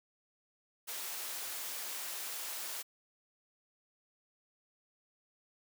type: high-pass noise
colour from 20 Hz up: white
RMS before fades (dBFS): -41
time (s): 0.87-2.83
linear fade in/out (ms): 20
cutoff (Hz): 450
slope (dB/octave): 12
effects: none